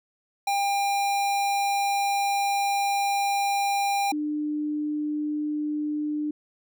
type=tone pair in turn; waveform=square / sine; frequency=800 / 299.7 Hz; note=G5 / D4; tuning=+35 / +35 cents; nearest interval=octave + perfect fourth; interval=1700 cents; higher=first; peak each=-23 / -25 dBFS; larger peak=first; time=0.47-4.12 / 4.12-6.31 s; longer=first; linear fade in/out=5 ms; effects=none